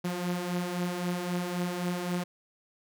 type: beating tone pair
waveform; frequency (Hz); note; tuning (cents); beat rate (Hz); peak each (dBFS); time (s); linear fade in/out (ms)
sawtooth; 174.61 / 178.41; F3 / F3; 0 / +37; 3.8; -32 / -27; 0.04-2.24; 10
effects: none